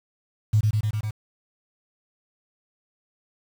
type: tone with echo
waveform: sine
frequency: 107.3 Hz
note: A2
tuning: 43 cents flat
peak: -15 dBFS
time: 0.53-0.61 s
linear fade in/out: 10 ms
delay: 100 ms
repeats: 5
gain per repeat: -2 dB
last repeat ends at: 1.11 s
effects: 7-bit